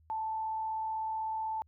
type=tone with frequency modulation; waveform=sine; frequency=880 Hz; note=A5; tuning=in tune; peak=-32 dBFS; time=0.1-1.62 s; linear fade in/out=0 ms; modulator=36 Hz; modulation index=0.27; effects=added 79 Hz sine -61 dBFS peak until 1.67 s